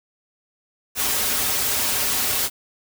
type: noise with comb filter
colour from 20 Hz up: white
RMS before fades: -22 dBFS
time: 0.95-2.5 s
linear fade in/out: 50 ms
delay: 5.9 ms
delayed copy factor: -0.85
effects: none